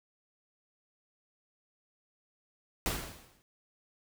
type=noise with exponential decay; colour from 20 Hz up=pink; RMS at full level=-30 dBFS; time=2.86-3.42 s; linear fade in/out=0 ms; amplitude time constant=120 ms; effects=none